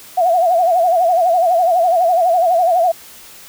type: tone with vibrato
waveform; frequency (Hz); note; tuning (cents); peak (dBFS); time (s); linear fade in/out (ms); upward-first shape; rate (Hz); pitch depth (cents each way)
sine; 698.5; F5; 0; -10; 0.17-2.92; 10; sine; 12; 110
effects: white hiss -39 dBFS RMS until 3.48 s